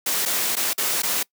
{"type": "noise with dropouts", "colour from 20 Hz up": "white", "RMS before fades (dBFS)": -23, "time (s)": [0.06, 1.23], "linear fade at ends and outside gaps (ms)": 5, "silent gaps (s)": [[0.254, 0.258], [0.555, 0.566], [0.733, 0.779], [1.021, 1.032]], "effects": ["noise-tail reverb RT60 0.1 s tail -24 dB re dry", "high-pass 200 Hz 12 dB/octave"]}